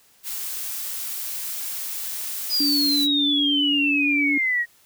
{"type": "noise", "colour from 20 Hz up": "blue", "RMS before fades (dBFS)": -30, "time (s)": [0.23, 3.08], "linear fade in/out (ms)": 50}
{"type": "exponential sweep", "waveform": "sine", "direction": "down", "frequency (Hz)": [5010, 1873], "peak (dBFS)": -19, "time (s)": [2.49, 4.66], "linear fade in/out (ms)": 50}
{"type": "tone with vibrato", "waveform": "sine", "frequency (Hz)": 287.1, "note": "D4", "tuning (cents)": -39, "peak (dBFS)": -22, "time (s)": [2.6, 4.38], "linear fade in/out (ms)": 5, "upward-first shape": "square", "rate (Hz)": 8.9, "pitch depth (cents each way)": 9}
{"effects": ["white hiss -57 dBFS RMS until 4.85 s"]}